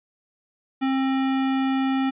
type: tone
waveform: square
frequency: 266.4 Hz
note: C4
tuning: 31 cents sharp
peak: -21 dBFS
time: 0.81-2.11 s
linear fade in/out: 20 ms
effects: resampled to 8000 Hz